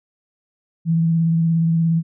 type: tone with vibrato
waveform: sine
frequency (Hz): 164.81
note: E3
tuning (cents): 0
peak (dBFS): -14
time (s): 0.85-2.03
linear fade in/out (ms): 50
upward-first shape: sine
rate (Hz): 17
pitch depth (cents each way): 21
effects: none